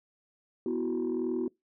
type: chord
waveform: sine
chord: B suspended fourth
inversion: none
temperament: just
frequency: 246.9 / 329.3 / 370.4 Hz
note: B3 / E4 / F#4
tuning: 0 / -2 / +2 cents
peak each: -32 / -32 / -30 dBFS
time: 0.66-1.48 s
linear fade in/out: 2 ms
effects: noise-tail reverb RT60 0.2 s tail -26 dB re dry + tanh soft clip ceiling -23 dBFS